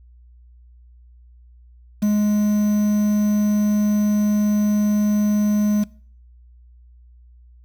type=tone with quantisation; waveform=triangle; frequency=208.9 Hz; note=G#3; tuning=10 cents sharp; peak=-13 dBFS; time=2.02-5.84 s; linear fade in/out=10 ms; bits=6; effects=noise-tail reverb RT60 0.5 s tail -23 dB re dry + added 60 Hz sine -45 dBFS peak until 7.64 s